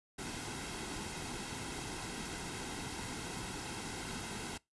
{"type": "noise with comb filter", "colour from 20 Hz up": "pink", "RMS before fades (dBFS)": -42, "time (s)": [0.18, 4.58], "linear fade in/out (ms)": 10, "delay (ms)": 1.7, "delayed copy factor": -0.55, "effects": ["noise-tail reverb RT60 0.2 s tail -23 dB re dry", "resampled to 24000 Hz"]}